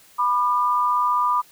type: tone pair together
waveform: sine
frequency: 988 / 1203 Hz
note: B5 / D6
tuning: 0 / +41 cents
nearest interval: minor third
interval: 341 cents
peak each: -20 dBFS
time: 0.18-1.42 s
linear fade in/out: 20 ms
effects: white hiss -52 dBFS RMS until 1.51 s